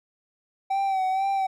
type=tone with vibrato; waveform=triangle; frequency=769 Hz; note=G5; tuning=33 cents flat; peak=-20 dBFS; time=0.7-1.47 s; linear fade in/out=10 ms; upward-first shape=sine; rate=2.1 Hz; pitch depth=43 cents each way; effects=none